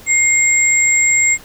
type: tone pair together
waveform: sine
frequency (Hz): 2129 / 7587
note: C7 / A#8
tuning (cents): +30 / +30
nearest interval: octave + minor seventh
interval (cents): 2200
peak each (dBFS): -13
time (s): 0.06-1.38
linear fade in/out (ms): 50
effects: pink hiss -40 dBFS RMS until 1.44 s